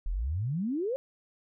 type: exponential sweep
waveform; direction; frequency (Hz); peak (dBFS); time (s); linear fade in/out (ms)
sine; up; 35.88 to 554; -28; 0.06-0.96; 0
effects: none